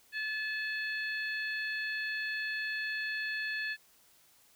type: harmonic tone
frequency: 864 Hz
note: A5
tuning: 32 cents flat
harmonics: 2 / 3 / 4 / 5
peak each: -34 / -40 / -49 / -44 dBFS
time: 0.12-3.77 s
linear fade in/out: 50 ms
effects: white hiss -64 dBFS RMS until 4.55 s